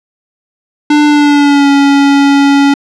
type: tone with pitch glide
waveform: square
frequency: 296.8 to 280.6 Hz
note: D4 to C#4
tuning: +18 to +21 cents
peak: -5 dBFS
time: 0.9-2.74 s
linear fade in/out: 5 ms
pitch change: -97 cents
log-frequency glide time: 1.06-1.69 s
effects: low-pass 5000 Hz 12 dB/octave